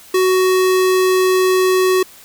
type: tone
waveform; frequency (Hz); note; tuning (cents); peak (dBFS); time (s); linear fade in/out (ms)
square; 372.2; F#4; +10; -12; 0.14-2.03; 5
effects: white hiss -42 dBFS RMS until 2.24 s